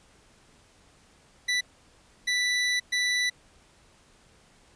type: tone bursts at uneven times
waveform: 25% pulse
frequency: 1975.5 Hz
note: B6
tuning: in tune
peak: -20 dBFS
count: 3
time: 1.48-1.61 / 2.27-2.8 / 2.92-3.3 s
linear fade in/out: 10 ms
effects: pink hiss -59 dBFS RMS until 4.75 s + resampled to 22050 Hz